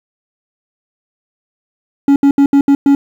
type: tone bursts at uneven times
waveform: triangle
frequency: 280 Hz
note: C#4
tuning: 18 cents sharp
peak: -3 dBFS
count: 6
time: 2.08-2.16 / 2.23-2.31 / 2.38-2.46 / 2.53-2.61 / 2.68-2.75 / 2.86-2.95 s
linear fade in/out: 2 ms
effects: 7-bit